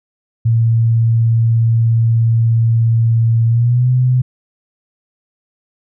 sine tone with pitch glide, 114.6 to 126.42 Hz, A#2 to B2, -29 to +41 cents, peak -9 dBFS, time 0.45-4.22 s, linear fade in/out 10 ms, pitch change +170 cents, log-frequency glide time 3.47-3.9 s, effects none

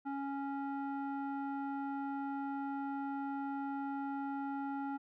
square tone with low-pass filter, 277.2 Hz, C#4, in tune, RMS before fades -39 dBFS, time 0.05-4.98 s, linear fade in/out 20 ms, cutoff 1100 Hz, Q 6.4, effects none

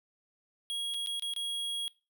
square tone with dropouts, 3300 Hz, G#7, 12 cents flat, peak -33 dBFS, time 0.7-1.88 s, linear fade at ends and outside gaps 0 ms, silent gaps 0.939-0.943 / 1.062-1.071 / 1.196-1.223 / 1.337-1.363 s, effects noise-tail reverb RT60 0.3 s tail -23 dB re dry

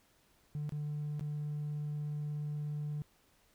triangle tone with dropouts, 148.6 Hz, D3, 21 cents sharp, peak -32 dBFS, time 0.55-3.02 s, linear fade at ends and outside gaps 0 ms, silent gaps 0.693-0.722 / 1.195-1.209 s, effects tanh soft clip ceiling -31 dBFS + pink hiss -69 dBFS RMS until 3.54 s

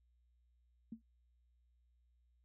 sine tone with exponential decay, 226 Hz, A3, 47 cents sharp, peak -40 dBFS, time 0.92-1.02 s, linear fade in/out 5 ms, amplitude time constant 20 ms, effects added 60 Hz sine -70 dBFS peak until 2.44 s

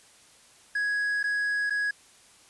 triangle tone with dropouts, 1665 Hz, G#6, 4 cents sharp, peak -23 dBFS, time 0.75-1.91 s, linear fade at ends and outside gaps 5 ms, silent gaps 1.23-1.239 / 1.698-1.705 s, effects white hiss -56 dBFS RMS until 2.49 s + resampled to 24000 Hz

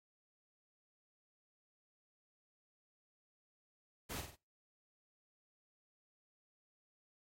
pink noise with echo, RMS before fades -43 dBFS, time 4.09-4.22 s, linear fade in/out 20 ms, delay 48 ms, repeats 3, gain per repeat -6 dB, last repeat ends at 4.364 s, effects noise-tail reverb RT60 0.3 s tail -25 dB re dry + MP3 64 kbps

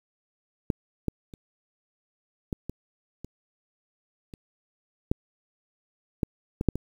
clicks, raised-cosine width 3 ms, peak -11 / -13 / -30 / -16 / -20 / -25 / -29 / -10 / -11 / -14 / -6 / -17 dBFS, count 12, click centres 0.702 / 1.083 / 1.338 / 2.528 / 2.696 / 3.246 / 4.338 / 5.115 / 6.232 / 6.611 / 6.687 / 6.756 s, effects 8-bit

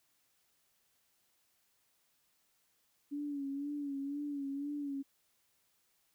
sine tone with vibrato, 283.6 Hz, C#4, 40 cents sharp, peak -36 dBFS, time 3.11-5.03 s, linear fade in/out 20 ms, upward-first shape sine, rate 2 Hz, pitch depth 54 cents each way, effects white hiss -75 dBFS RMS until 6.14 s

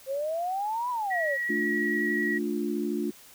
sine exponential two-way sweep, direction up then down, 525 to 1008 to 525 Hz, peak -27 dBFS, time 0.06-1.38 s, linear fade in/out 50 ms, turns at 0.9 s
sine tone with vibrato, 1917 Hz, A#6, 48 cents sharp, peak -27 dBFS, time 1.1-2.39 s, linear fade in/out 20 ms, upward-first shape sine, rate 11 Hz, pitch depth 14 cents each way
sine chord, D minor, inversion second, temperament just, 220.2 / 293.7 / 352.4 Hz, A3 / D4 / F4, +2 / 0 / +16 cents, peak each -31 dBFS, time 1.49-3.11 s, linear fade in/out 10 ms
effects white hiss -52 dBFS RMS until 3.34 s

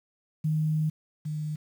sine tone pair in turn, 155.4 / 152.64 Hz, D#3 / D#3, -2 / -33 cents, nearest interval unison, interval 31 cents, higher first, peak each -23 / -29 dBFS, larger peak first, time 0.44-0.9 / 1.25-1.56 s, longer first, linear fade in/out 10 ms, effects 9-bit

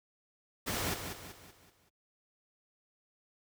pink noise with echo, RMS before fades -34 dBFS, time 0.66-0.95 s, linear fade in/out 20 ms, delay 190 ms, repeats 5, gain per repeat -7 dB, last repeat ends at 1.9 s, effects high-pass 60 Hz 12 dB/octave

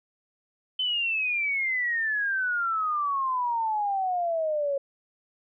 sine exponential sweep, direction down, 3066 to 548 Hz, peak -24 dBFS, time 0.79-4.78 s, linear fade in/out 5 ms, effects none

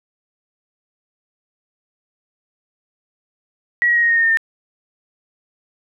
sine tone with pitch steps, 1920 / 1903.4 / 1887 / 1870.7 / 1854.6 / 1838.6 / 1822.7 / 1807 Hz, B6 / A#6 / A#6 / A#6 / A#6 / A#6 / A#6 / A6, -49 / +36 / +21 / +6 / -9 / -24 / -39 / +46 cents, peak -12 dBFS, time 3.82-4.372 s, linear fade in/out 0 ms, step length 69 ms, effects none

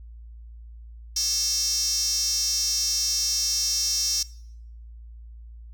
square tone with high-pass filter, 242.7 Hz, B3, 30 cents flat, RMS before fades -25 dBFS, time 1.16-4.23 s, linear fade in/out 5 ms, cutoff 5500 Hz, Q 9.1, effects noise-tail reverb RT60 0.7 s tail -21 dB re dry + added 57 Hz sine -40 dBFS peak until 5.73 s

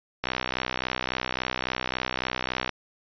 click train, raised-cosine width 0.3 ms, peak -10 dBFS, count 157, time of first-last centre 0.24-2.693 s, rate 63.6 Hz, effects resampled to 11025 Hz

